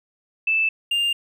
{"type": "tone pair in turn", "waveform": ["sine", "triangle"], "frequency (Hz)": [2636, 2802], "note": ["E7", "F7"], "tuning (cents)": [-1, 5], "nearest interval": "minor second", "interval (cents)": 106, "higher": "second", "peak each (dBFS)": -17, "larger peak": "neither", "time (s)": [[0.47, 0.69], [0.91, 1.13]], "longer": "neither", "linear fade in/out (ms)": 5, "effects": []}